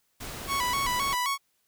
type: noise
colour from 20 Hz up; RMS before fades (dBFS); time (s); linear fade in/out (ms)
pink; -38; 0.2-1.15; 10
type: tone with vibrato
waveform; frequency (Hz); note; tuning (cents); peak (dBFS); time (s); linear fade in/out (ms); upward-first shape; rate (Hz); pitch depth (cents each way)
sawtooth; 1046.5; C6; 0; -22; 0.47-1.38; 50; square; 3.8; 100
effects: white hiss -72 dBFS RMS until 1.67 s